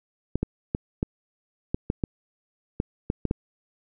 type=clicks; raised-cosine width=3 ms; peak=-11 dBFS; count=11; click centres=0.356 / 0.43 / 0.749 / 1.029 / 1.745 / 1.901 / 2.038 / 2.801 / 3.101 / 3.253 / 3.311 s; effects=none